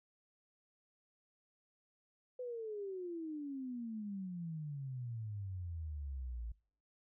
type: exponential sweep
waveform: sine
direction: down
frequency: 508 to 55 Hz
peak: -40 dBFS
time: 2.39-6.52 s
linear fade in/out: 5 ms
effects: noise-tail reverb RT60 0.5 s tail -24 dB re dry